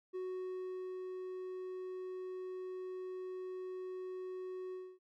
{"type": "tone with ADSR envelope", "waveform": "triangle", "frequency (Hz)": 370, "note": "F#4", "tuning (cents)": 0, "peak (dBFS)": -36, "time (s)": [0.13, 4.99], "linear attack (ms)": 25, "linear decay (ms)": 830, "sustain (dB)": -3, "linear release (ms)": 260, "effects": []}